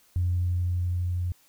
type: tone with level ramp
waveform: sine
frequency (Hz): 88.8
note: F2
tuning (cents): +29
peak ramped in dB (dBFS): -21 to -25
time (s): 0.16-1.32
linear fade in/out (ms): 0
effects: tanh soft clip ceiling -17 dBFS + white hiss -61 dBFS RMS until 1.48 s